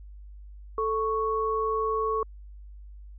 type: tone pair together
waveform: sine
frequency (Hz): 440 / 1108.7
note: A4 / C#6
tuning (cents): 0 / 0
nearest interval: octave + major third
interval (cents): 1600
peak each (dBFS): -27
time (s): 0.78-2.23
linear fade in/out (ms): 2
effects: added 50 Hz sine -42 dBFS peak until 3.18 s